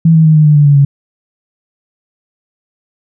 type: tone with pitch steps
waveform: sine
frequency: 163.7 / 160.15 / 156.67 / 153.27 / 149.94 / 146.68 / 143.5 / 140.38 Hz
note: E3 / E3 / D#3 / D#3 / D3 / D3 / D3 / C#3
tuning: -12 / -50 / +12 / -26 / +36 / -2 / -40 / +22 cents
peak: -3 dBFS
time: 0.05-0.85 s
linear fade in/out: 5 ms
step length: 100 ms
effects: none